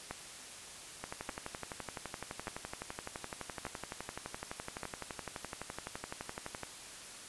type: two click trains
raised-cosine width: 0.5 ms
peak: -24 / -23 dBFS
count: 67 / 5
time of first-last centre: 1.04-6.633 / 0.11-4.833 s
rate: 11.8 / 0.847 Hz
effects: white hiss -49 dBFS RMS until 7.28 s + resampled to 24000 Hz